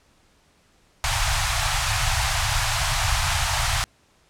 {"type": "band-stop noise", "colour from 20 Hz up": "pink", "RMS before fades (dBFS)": -22, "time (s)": [1.04, 3.84], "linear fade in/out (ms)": 0, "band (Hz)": [130, 690], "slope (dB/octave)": 48, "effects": ["pink hiss -60 dBFS RMS until 4.29 s", "low-pass 9000 Hz 12 dB/octave"]}